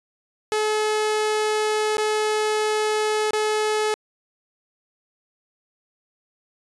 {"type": "tone with dropouts", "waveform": "sawtooth", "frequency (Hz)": 428.3, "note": "A4", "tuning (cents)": -47, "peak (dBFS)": -16, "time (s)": [0.52, 3.94], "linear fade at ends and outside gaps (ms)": 0, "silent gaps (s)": [[1.97, 1.981], [3.308, 3.333]], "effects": ["resampled to 24000 Hz"]}